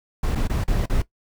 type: noise with dropouts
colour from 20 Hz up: brown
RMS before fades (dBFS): -21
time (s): 0.23-1.02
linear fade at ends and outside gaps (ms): 5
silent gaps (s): 0.351-0.355 / 0.474-0.496 / 0.64-0.678 / 0.859-0.897
effects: noise-tail reverb RT60 0.1 s tail -17 dB re dry